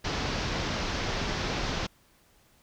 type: low-pass noise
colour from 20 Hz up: pink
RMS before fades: -31 dBFS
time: 0.04-1.87 s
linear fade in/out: 10 ms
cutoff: 6000 Hz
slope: 48 dB/octave
effects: pink hiss -63 dBFS RMS until 2.62 s